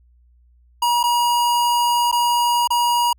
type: tone with dropouts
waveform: square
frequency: 957 Hz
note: A#5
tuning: 45 cents sharp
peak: -16 dBFS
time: 0.82-3.13 s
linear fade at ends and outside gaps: 5 ms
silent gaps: 1.031-1.037 / 2.115-2.125 / 2.675-2.704 s
effects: added 60 Hz sine -51 dBFS peak until 3.18 s